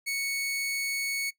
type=tone; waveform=sawtooth; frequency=2217 Hz; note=C#7; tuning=in tune; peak=-25 dBFS; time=0.06-1.31 s; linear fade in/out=20 ms; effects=noise-tail reverb RT60 0.1 s tail -19 dB re dry